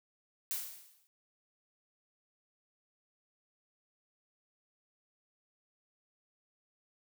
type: noise with exponential decay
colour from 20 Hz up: blue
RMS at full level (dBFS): -34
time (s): 0.51-1.07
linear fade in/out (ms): 0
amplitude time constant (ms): 120
effects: none